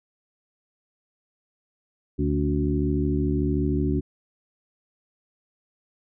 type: harmonic tone with a mistuned harmonic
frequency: 73.42 Hz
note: D2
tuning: in tune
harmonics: 1 / 2 / 3 / 4 / 5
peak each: -26 / -27 / -30 / -26 / -29 dBFS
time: 2.18-4.01 s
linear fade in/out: 20 ms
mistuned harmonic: 4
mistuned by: -48 cents
effects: none